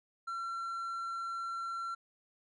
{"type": "tone", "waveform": "triangle", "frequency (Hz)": 1359, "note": "F6", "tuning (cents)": -48, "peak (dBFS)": -34, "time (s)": [0.27, 1.95], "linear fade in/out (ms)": 10, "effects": ["resampled to 24000 Hz"]}